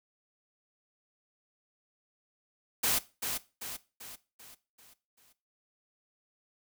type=noise with echo; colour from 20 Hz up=white; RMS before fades=-28 dBFS; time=2.83-2.99 s; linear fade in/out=10 ms; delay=390 ms; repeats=6; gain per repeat=-6 dB; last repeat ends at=5.33 s; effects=noise-tail reverb RT60 0.3 s tail -17 dB re dry